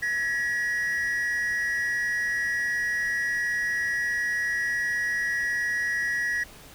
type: tone pair together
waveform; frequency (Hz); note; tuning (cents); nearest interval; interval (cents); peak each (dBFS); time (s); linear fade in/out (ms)
triangle; 1680 / 1918.6; G#6 / A#6; +19 / +49; major second; 230; -28 / -24; 0.02-6.44; 10
effects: pink hiss -48 dBFS RMS until 6.74 s